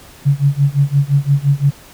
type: tone with tremolo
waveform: sine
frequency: 141.1 Hz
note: C#3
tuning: 31 cents sharp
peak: -7 dBFS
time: 0.25-1.71 s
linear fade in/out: 20 ms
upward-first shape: sine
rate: 5.8 Hz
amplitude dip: 95%
effects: pink hiss -41 dBFS RMS until 1.93 s